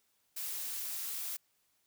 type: noise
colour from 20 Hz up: blue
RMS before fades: -39 dBFS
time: 0.36-1.37 s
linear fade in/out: 10 ms
effects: white hiss -75 dBFS RMS until 1.86 s